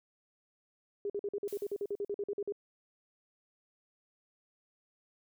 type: tone bursts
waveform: sine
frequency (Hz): 405.8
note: G#4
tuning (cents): -40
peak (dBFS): -32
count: 16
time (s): 1.05-2.523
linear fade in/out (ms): 2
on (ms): 48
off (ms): 47
type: noise with exponential decay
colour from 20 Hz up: blue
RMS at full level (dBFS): -49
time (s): 1.48-2.08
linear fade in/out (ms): 1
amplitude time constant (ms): 130
effects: none